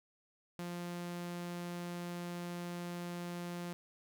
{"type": "tone", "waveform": "sawtooth", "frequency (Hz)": 174.61, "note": "F3", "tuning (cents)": 0, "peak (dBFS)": -36, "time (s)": [0.59, 3.73], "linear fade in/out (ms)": 0, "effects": []}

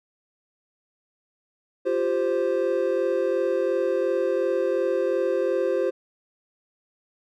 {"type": "chord", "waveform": "triangle", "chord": "F suspended second", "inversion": "none", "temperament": "equal", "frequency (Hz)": [349.2, 392, 523.3], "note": ["F4", "G4", "C5"], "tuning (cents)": [0, 0, 0], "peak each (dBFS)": [-25, -24, -22], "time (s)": [1.85, 5.91], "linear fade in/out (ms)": 20, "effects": []}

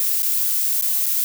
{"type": "noise with dropouts", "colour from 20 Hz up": "violet", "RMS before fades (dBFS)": -20, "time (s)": [0, 1.24], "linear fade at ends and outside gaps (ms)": 0, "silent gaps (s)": [[0.222, 0.23], [0.812, 0.823], [1.059, 1.065]], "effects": []}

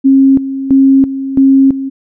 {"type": "tone with tremolo", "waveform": "sine", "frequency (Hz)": 270, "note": "C#4", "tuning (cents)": -45, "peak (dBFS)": -3, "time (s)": [0.04, 1.9], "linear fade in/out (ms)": 20, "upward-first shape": "square", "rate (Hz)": 1.5, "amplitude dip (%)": 75, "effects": []}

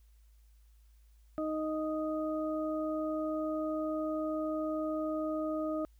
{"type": "harmonic tone", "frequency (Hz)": 311.1, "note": "D#4", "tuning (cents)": 0, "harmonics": [1, 2, 4], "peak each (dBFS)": [-34, -35, -42], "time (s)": [1.38, 5.85], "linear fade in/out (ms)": 0, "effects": ["added 54 Hz sine -58 dBFS peak until 5.99 s", "white hiss -75 dBFS RMS until 5.99 s"]}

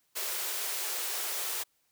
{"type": "high-pass noise", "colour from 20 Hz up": "white", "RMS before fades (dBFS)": -34, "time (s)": [0.15, 1.64], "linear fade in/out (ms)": 20, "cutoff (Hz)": 340, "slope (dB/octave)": 96, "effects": ["white hiss -73 dBFS RMS until 1.91 s"]}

